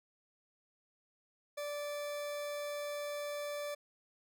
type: tone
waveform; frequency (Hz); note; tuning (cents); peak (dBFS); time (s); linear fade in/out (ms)
40% pulse; 584; D5; -10; -37; 1.57-3.75; 10
effects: none